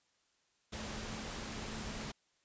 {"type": "tone in noise", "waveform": "sine", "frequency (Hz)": 218, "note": "A3", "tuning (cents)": -16, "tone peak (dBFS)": -49, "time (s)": [0.72, 2.12], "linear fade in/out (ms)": 10, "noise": "pink", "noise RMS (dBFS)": -43, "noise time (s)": [0.72, 2.12], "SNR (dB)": -9, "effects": ["white hiss -75 dBFS RMS until 2.44 s", "resampled to 16000 Hz"]}